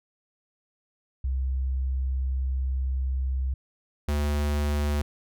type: tone pair in turn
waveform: sine / square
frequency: 65.41 / 73.42 Hz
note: C2 / D2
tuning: 0 / 0 cents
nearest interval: major second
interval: 200 cents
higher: second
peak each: -24 dBFS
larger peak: neither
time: 1.24-3.54 / 4.08-5.02 s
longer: first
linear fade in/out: 5 ms
effects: none